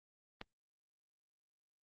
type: click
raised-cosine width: 0.3 ms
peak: -27 dBFS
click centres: 0.414 s
effects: Opus 24 kbps